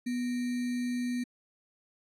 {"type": "tone with sample-and-hold", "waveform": "sine", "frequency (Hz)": 245.6, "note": "B3", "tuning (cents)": -9, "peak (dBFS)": -29, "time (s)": [0.06, 1.24], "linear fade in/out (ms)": 10, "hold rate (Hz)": 2100, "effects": ["low-pass 12000 Hz 12 dB/octave"]}